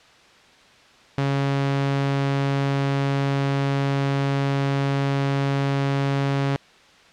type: tone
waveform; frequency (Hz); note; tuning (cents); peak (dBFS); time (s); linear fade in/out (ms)
sawtooth; 138.59; C#3; 0; -16; 1.18-6.56; 0
effects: white hiss -51 dBFS RMS until 7.12 s + low-pass 4000 Hz 12 dB/octave